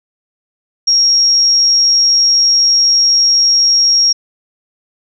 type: tone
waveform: sine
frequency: 5588 Hz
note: F8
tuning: in tune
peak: -7 dBFS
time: 0.87-4.13 s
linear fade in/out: 10 ms
effects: none